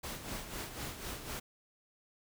pink noise with tremolo, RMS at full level -40 dBFS, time 0.03-1.4 s, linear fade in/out 10 ms, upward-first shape sine, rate 4 Hz, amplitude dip 60%, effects none

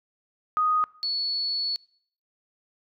sine tone pair in turn, 1244.5 / 4413 Hz, D#6 / C#8, 0 / -9 cents, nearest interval octave + minor seventh, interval 2191 cents, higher second, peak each -20 / -25 dBFS, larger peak first, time 0.57-0.84 / 1.03-1.76 s, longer second, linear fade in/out 0 ms, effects noise-tail reverb RT60 0.6 s tail -23 dB re dry

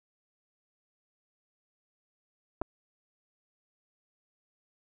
clicks, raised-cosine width 1 ms, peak -19 dBFS, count 2, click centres 2.615 / 2.618 s, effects none

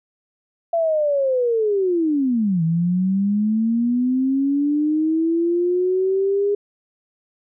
sine linear two-way sweep, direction down then up, 680 to 160.5 to 410.1 Hz, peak -16 dBFS, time 0.73-6.55 s, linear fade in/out 5 ms, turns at 2.63 s, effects none

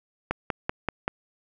click train, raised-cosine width 0.5 ms, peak -10 dBFS, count 5, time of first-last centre 0.31-1.079 s, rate 5.2 Hz, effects none

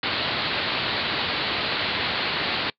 white low-pass noise, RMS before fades -26 dBFS, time 0.03-2.7 s, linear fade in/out 2 ms, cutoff 4500 Hz, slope 96 dB/octave, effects noise-tail reverb RT60 0.1 s tail -23 dB re dry + high-pass 80 Hz 12 dB/octave

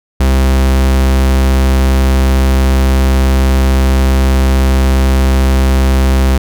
45% pulse tone, 65.9 Hz, C2, 13 cents sharp, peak -7 dBFS, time 0.2-6.38 s, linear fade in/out 5 ms, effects none

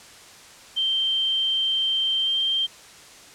sine tone with pitch glide, 3136 to 3161 Hz, G7 to G7, 0 to +14 cents, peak -20 dBFS, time 0.76-2.67 s, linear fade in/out 20 ms, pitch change +14 cents, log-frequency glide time 2.21-2.39 s, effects white hiss -46 dBFS RMS until 3.34 s + low-pass 8000 Hz 12 dB/octave

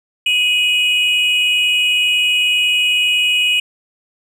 triangle tone pair together, 2505 / 2913 Hz, D#7 / F#7, +11 / -28 cents, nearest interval minor third, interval 261 cents, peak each -13 dBFS, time 0.26-3.6 s, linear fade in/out 5 ms, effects tanh soft clip ceiling -3 dBFS

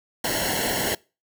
pink noise with comb filter, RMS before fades -25 dBFS, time 0.24-0.95 s, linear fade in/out 5 ms, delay 0.82 ms, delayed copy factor -0.95, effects noise-tail reverb RT60 0.3 s tail -24 dB re dry

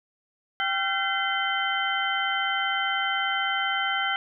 sine tone cluster, 785 / 1365 / 1541 / 2052 / 3085 Hz, G5 / F6 / G6 / C7 / G7, +2 / -40 / -30 / -34 / -28 cents, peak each -30 dBFS, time 0.6-4.16 s, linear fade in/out 0 ms, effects none

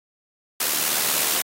white noise with amplitude modulation, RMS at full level -20 dBFS, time 0.6-1.42 s, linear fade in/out 5 ms, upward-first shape sine, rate 76.3 Hz, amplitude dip 45%, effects high-pass 200 Hz 12 dB/octave + AAC 48 kbps

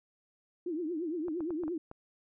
sine tone with vibrato, 329.6 Hz, E4, in tune, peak -32 dBFS, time 0.66-1.78 s, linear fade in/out 5 ms, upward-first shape triangle, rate 8.7 Hz, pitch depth 200 cents each way
clicks, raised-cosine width 1 ms, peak -31 dBFS, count 6, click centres 1.283 / 1.406 / 1.506 / 1.636 / 1.68 / 1.914 s
effects none

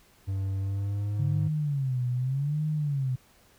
triangle tone with pitch glide, 96.9 to 103.85 Hz, G2 to G#2, -20 to 0 cents, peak -25 dBFS, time 0.27-1.49 s, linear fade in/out 20 ms, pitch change +120 cents, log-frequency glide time 0.59-1.18 s
sine tone with vibrato, 138 Hz, C#3, 7 cents flat, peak -25 dBFS, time 1.19-3.16 s, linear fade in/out 10 ms, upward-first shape sine, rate 0.84 Hz, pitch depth 190 cents each way
effects pink hiss -60 dBFS RMS until 3.58 s

